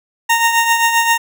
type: tone with tremolo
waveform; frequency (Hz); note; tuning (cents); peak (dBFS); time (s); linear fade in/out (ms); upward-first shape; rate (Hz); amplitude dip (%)
20% pulse; 924; A#5; -16; -4; 0.29-1.18; 10; triangle; 7.6; 60
effects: none